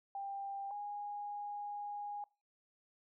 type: tone pair in turn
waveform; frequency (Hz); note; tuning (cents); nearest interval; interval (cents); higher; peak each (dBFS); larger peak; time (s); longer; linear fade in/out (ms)
sine; 793 / 822.4; G5 / G#5; +20 / -17; minor second; 63; second; -39 / -40; first; 0.15-0.71 / 0.71-2.24; second; 2
effects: noise-tail reverb RT60 0.3 s tail -24 dB re dry